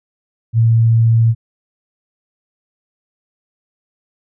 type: tone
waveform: sine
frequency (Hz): 114.3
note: A#2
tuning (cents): -34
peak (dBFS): -8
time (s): 0.53-1.35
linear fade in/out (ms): 50
effects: none